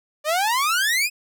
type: exponential sweep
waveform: sawtooth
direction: up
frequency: 583 to 2584 Hz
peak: -15 dBFS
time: 0.24-1.1 s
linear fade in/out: 50 ms
effects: none